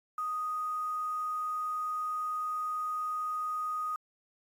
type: tone with quantisation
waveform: sine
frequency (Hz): 1244.5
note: D#6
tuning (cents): 0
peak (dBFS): -31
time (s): 0.18-3.96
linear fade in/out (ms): 2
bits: 9
effects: AAC 64 kbps